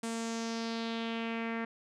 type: tone with low-pass filter sweep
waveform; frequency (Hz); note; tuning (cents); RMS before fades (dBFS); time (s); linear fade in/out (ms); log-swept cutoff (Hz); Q
sawtooth; 228.4; A#3; -35; -36; 0.03-1.65; 5; 8800 to 1900; 2.7
effects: none